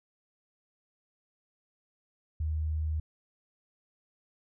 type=tone; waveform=sine; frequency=77.78 Hz; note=D#2; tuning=in tune; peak=-28 dBFS; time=2.4-3 s; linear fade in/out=5 ms; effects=none